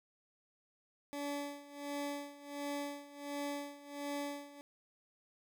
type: tone with tremolo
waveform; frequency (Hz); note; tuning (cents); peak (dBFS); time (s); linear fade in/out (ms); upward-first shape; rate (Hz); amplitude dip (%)
20% pulse; 286.6; D4; -42; -32; 1.13-4.61; 0; sine; 1.4; 85
effects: none